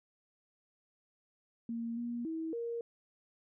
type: tone with pitch steps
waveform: sine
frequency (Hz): 231.6 / 237.9 / 322.9 / 467.5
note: A#3 / A#3 / E4 / A#4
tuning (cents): -11 / +35 / -36 / +5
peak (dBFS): -35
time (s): 1.69-2.81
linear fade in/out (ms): 2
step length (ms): 280
effects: none